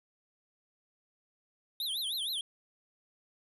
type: tone with vibrato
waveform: square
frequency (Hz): 3579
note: A7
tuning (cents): +29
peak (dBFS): -33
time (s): 1.8-2.41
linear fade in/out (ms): 2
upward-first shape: triangle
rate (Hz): 6.4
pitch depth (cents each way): 290
effects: resampled to 32000 Hz